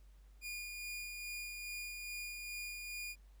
sawtooth tone with tremolo, 2433 Hz, D#7, 39 cents flat, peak -38 dBFS, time 0.41-3.16 s, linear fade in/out 50 ms, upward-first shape sine, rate 2.4 Hz, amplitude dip 30%, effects added 49 Hz sine -57 dBFS peak until 3.4 s + pink hiss -74 dBFS RMS until 3.4 s

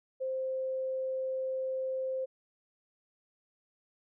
sine tone, 523.3 Hz, C5, in tune, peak -31 dBFS, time 0.2-2.26 s, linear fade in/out 20 ms, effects none

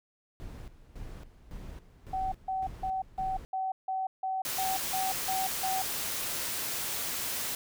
brown noise with tremolo, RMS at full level -42 dBFS, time 0.4-3.45 s, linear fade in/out 0 ms, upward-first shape square, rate 1.8 Hz, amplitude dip 75%
sine tone bursts, 760 Hz, F#5, 46 cents sharp, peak -29 dBFS, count 11, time 2.13-5.82 s, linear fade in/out 5 ms, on 190 ms, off 160 ms
white noise, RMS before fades -34 dBFS, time 4.45-7.55 s, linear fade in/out 2 ms
effects none

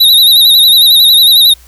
square tone with vibrato, 3826 Hz, A#7, 44 cents sharp, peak -3 dBFS, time 0-1.54 s, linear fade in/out 10 ms, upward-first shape sine, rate 11 Hz, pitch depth 75 cents each way, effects added 60 Hz sine -38 dBFS peak until 1.67 s + white hiss -43 dBFS RMS until 1.67 s

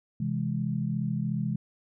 sine chord, C augmented, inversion none, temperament equal, 130.81 / 164.81 / 207.7 Hz, C3 / E3 / G#3, 0 / 0 / 0 cents, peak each -31 dBFS, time 0.2-1.56 s, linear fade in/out 5 ms, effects none

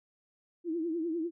sine tone with vibrato, 330.2 Hz, E4, 3 cents sharp, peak -30 dBFS, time 0.64-1.31 s, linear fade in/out 50 ms, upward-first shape triangle, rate 10 Hz, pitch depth 120 cents each way, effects none

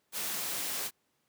white noise, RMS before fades -35 dBFS, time 0.12-0.91 s, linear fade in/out 50 ms, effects pink hiss -75 dBFS RMS until 1.28 s + high-pass 150 Hz 12 dB/octave

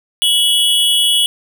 square tone pair together, 2960 / 3349 Hz, F#7 / G#7, 0 / +14 cents, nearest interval major second, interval 214 cents, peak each -14 dBFS, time 0.22-1.26 s, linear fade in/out 0 ms, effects none

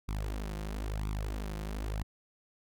sawtooth tone with flanger, 51.91 Hz, G#1, in tune, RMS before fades -36 dBFS, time 0.08-2.03 s, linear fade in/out 10 ms, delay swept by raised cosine 0.83 to 5.73 ms, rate 1 Hz, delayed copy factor +0.9, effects none

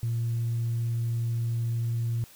sine tone, 116.54 Hz, A#2, in tune, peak -24 dBFS, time 0.03-2.24 s, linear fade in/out 0 ms, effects tanh soft clip ceiling -22 dBFS + white hiss -53 dBFS RMS until 2.35 s

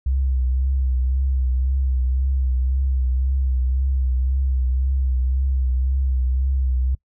sine tone with vibrato, 64.9 Hz, C2, 13 cents flat, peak -17 dBFS, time 0.06-6.95 s, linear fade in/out 5 ms, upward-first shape triangle, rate 1.9 Hz, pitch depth 58 cents each way, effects noise-tail reverb RT60 0.1 s tail -23 dB re dry

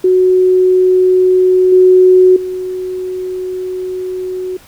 sine tone with level steps, 369.2 Hz, F#4, 4 cents flat, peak -6 / -3 / -17 dBFS, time 0.04-4.57 s, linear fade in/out 5 ms, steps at 1.72 / 2.36 s, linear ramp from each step 5 ms, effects pink hiss -42 dBFS RMS until 4.67 s

